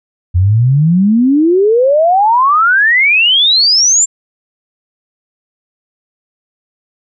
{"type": "exponential sweep", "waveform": "sine", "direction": "up", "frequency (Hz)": [85.5, 7459], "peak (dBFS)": -6, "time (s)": [0.34, 4.06], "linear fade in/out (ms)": 20, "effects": []}